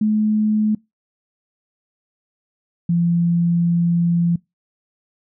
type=tone pair in turn; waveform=sine; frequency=213.9 / 171.12 Hz; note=A3 / F3; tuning=-49 / -35 cents; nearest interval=major third; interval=386 cents; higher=first; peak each=-14 dBFS; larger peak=neither; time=0.01-0.75 / 2.89-4.36 s; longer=second; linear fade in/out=5 ms; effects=noise-tail reverb RT60 0.2 s tail -24 dB re dry